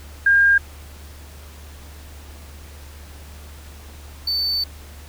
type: tone pair in turn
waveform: sine / triangle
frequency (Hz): 1610 / 4528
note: G6 / C#8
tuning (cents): +46 / +36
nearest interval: octave + tritone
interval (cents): 1790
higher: second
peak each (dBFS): -11 / -18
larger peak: first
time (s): 0.26-0.58 / 4.27-4.64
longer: second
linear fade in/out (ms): 5
effects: added 73 Hz sine -38 dBFS peak until 5.08 s + pink hiss -45 dBFS RMS until 5.08 s